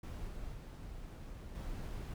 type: noise with level steps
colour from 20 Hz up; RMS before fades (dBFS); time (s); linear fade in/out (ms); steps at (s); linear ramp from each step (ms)
brown; -43 / -45 / -47 / -42; 0.03-2.14; 5; 0.27 / 0.54 / 1.55; 5
effects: none